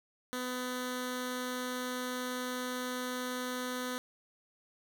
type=tone with notch filter; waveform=10% pulse; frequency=251 Hz; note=B3; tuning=28 cents sharp; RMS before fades=-37 dBFS; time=0.33-3.98 s; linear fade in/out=0 ms; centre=800 Hz; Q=1.8; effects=none